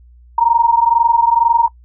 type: tone pair together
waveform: sine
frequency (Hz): 924 / 946.1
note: A#5 / A#5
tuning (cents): -16 / +25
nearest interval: unison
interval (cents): 41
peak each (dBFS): -12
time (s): 0.38-1.68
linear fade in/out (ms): 5
effects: noise-tail reverb RT60 0.1 s tail -22 dB re dry + added 60 Hz sine -41 dBFS peak until 1.84 s